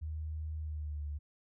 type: tone with pitch glide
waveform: sine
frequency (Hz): 77.78 to 73.5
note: D#2 to D2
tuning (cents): 0 to +2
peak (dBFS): -36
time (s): 0.01-1.19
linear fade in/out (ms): 20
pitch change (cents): -98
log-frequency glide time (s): 0.59-1.04
effects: none

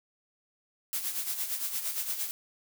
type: noise with tremolo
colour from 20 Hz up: blue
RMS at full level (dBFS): -31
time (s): 0.93-2.31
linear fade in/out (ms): 0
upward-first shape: sine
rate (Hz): 8.7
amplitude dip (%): 60
effects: none

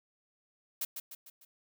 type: noise with echo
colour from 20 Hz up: blue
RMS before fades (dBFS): -34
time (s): 0.81-0.85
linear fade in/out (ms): 5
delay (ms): 150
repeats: 4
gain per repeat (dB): -6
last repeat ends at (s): 1.45
effects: none

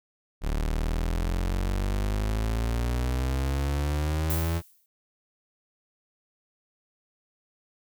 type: exponential sweep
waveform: 35% pulse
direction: up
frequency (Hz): 36.24 to 84.9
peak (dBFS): -23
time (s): 0.41-4.62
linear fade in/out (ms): 50
type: noise with exponential decay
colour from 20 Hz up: violet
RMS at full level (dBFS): -29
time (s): 4.3-4.86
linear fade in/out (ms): 2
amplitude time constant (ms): 120
effects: none

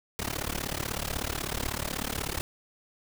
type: noise with amplitude modulation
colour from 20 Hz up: pink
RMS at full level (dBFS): -29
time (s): 0.19-2.41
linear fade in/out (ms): 0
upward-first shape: sine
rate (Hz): 36.2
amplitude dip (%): 95
effects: none

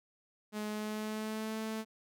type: tone with pitch glide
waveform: sawtooth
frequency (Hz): 211.7 to 219.8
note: G#3 to A3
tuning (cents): +33 to -2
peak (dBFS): -32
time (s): 0.52-1.85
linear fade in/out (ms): 50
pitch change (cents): +65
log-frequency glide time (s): 0.68-1.58
effects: none

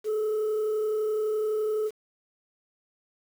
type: tone with frequency modulation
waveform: sine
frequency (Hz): 430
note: A4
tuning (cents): -40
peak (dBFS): -22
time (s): 0.04-1.91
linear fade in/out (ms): 50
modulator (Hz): 31.8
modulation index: 0.26
effects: tanh soft clip ceiling -23 dBFS + 8-bit

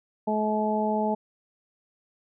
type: harmonic tone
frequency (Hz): 214.2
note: A3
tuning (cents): -46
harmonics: 1 / 2 / 3 / 4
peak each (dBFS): -27 / -30 / -29 / -28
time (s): 0.27-1.15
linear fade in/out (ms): 10
effects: none

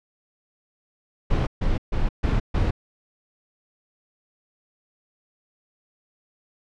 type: noise bursts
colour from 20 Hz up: brown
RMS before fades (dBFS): -21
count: 5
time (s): 1.3-2.71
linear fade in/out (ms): 10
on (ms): 170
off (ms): 140
effects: low-pass 4000 Hz 12 dB/octave

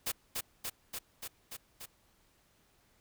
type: noise with echo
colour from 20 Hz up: white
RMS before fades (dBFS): -34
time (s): 0.06-0.12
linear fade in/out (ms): 10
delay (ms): 290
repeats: 6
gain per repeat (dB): -2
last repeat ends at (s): 1.86
effects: pink hiss -69 dBFS RMS until 3 s

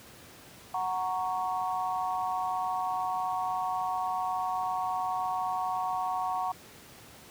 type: chord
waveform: sine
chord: F# major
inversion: none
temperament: equal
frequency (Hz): 740 / 932.3 / 1108.7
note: F#5 / A#5 / C#6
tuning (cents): 0 / 0 / 0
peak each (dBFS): -31 / -34 / -34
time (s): 0.74-6.52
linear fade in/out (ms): 5
effects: pink hiss -51 dBFS RMS until 7.3 s + high-pass 80 Hz 12 dB/octave

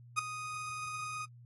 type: tone with ADSR envelope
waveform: 30% pulse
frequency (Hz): 1244.5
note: D#6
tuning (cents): 0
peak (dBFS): -23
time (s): 0.16-1.26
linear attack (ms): 30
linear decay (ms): 4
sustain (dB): -13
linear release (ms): 17
effects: added 120 Hz sine -52 dBFS peak until 1.45 s + AAC 32 kbps

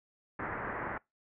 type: low-pass noise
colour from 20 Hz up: white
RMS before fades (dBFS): -38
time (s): 0.39-0.98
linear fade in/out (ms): 5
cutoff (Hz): 1900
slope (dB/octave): 48
effects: noise-tail reverb RT60 0.2 s tail -24 dB re dry

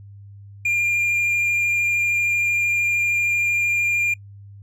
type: tone with vibrato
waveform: triangle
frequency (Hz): 2400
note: D7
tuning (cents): +37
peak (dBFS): -16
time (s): 0.65-4.14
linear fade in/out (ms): 5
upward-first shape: sine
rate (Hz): 13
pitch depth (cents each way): 9
effects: noise-tail reverb RT60 0.1 s tail -25 dB re dry + added 100 Hz sine -39 dBFS peak until 4.62 s

